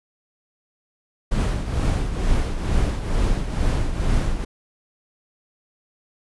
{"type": "noise with tremolo", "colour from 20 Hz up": "brown", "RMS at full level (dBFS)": -18, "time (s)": [1.31, 4.45], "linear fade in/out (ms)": 10, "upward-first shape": "triangle", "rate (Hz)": 2.2, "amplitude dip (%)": 65, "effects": ["resampled to 24000 Hz"]}